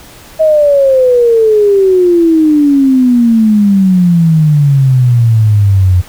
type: exponential sweep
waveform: sine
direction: down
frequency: 640 to 88.6 Hz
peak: -4 dBFS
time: 0.39-6.02 s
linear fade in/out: 20 ms
effects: pink hiss -35 dBFS RMS until 6.08 s